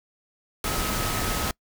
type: tone in noise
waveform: sine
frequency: 1277 Hz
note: D#6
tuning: 45 cents sharp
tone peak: -35 dBFS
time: 0.64-1.51 s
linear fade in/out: 2 ms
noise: pink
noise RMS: -27 dBFS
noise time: 0.64-1.51 s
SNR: -11 dB
effects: noise-tail reverb RT60 0.1 s tail -26 dB re dry